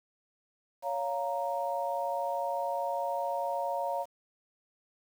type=chord; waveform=sine; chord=Bb minor; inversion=first; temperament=just; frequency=559.4 / 699.2 / 932.3 Hz; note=Db5 / F5 / Bb5; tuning=+16 / +2 / 0 cents; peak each=-34 dBFS; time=0.82-4.06 s; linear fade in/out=50 ms; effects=9-bit